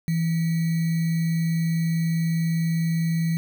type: tone with sample-and-hold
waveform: sine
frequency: 164.81 Hz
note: E3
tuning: in tune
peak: -20 dBFS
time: 0.08-3.37 s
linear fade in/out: 0 ms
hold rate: 2100 Hz
effects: none